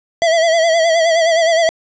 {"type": "tone with vibrato", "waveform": "square", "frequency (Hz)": 659.3, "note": "E5", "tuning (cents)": 0, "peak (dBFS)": -11, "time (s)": [0.22, 1.69], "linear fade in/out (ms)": 0, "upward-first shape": "sine", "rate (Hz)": 9.6, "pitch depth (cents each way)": 59, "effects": ["resampled to 16000 Hz", "7-bit"]}